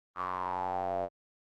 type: tone with band-pass filter sweep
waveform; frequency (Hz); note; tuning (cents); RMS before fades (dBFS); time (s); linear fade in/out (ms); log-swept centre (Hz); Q
square; 45.61; F#1; -24; -34; 0.15-1.09; 50; 1200 to 620; 7.7
effects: Opus 32 kbps